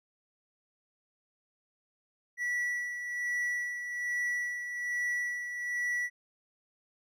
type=tone with tremolo; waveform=triangle; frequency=1949 Hz; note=B6; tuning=23 cents flat; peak=-27 dBFS; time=2.37-6.1 s; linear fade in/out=50 ms; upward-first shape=sine; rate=1.2 Hz; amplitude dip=55%; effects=none